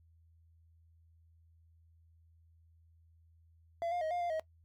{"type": "tone with pitch steps", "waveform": "triangle", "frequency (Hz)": [678, 706, 630, 706, 696, 634], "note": ["E5", "F5", "D#5", "F5", "F5", "D#5"], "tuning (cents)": [49, 19, 21, 19, -6, 32], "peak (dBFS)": -31, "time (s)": [3.82, 4.396], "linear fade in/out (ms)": 0, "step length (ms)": 96, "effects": ["noise-tail reverb RT60 0.1 s tail -18 dB re dry", "added 82 Hz sine -62 dBFS peak until 4.64 s"]}